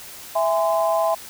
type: chord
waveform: sine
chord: E augmented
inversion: none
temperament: just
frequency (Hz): 659.3 / 824.1 / 1030.1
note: E5 / G#5 / B#5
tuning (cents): 0 / -14 / -27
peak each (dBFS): -19 / -24 / -24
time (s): 0.35-1.15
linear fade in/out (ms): 10
effects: white hiss -39 dBFS RMS until 1.29 s